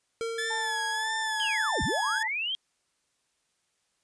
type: tone with exponential decay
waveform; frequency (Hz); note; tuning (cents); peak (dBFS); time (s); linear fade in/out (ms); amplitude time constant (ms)
square; 457.3; A#4; -33; -29; 0.21-1.59; 0; 300
type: tone with vibrato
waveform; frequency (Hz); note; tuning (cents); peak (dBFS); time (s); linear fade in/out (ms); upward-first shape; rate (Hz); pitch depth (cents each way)
sawtooth; 1720; A6; -40; -26; 0.38-2.23; 5; sine; 1.6; 66
type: tone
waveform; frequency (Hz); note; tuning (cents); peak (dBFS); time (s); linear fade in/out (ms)
sine; 880; A5; 0; -32; 0.5-2.28; 10
type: linear two-way sweep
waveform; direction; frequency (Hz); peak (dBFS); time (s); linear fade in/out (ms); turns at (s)
sine; down then up; 3261 to 40.32 to 3261; -28; 1.4-2.55; 0; 1.83
effects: white hiss -74 dBFS RMS until 4.03 s + resampled to 22050 Hz